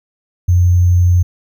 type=tone with sample-and-hold; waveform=sine; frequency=88.8 Hz; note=F2; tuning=29 cents sharp; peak=-7 dBFS; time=0.48-1.23 s; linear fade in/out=10 ms; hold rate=6300 Hz; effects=none